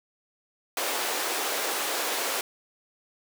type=high-pass noise; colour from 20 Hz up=pink; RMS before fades=-29 dBFS; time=0.77-2.41 s; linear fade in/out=2 ms; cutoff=380 Hz; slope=24 dB/octave; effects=none